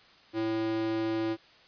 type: tone with high-pass filter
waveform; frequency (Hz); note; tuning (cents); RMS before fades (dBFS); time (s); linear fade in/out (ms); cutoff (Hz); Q
square; 110.8; A2; +13; -30; 0.33-1.37; 50; 280; 4.6
effects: white hiss -57 dBFS RMS until 1.67 s + resampled to 11025 Hz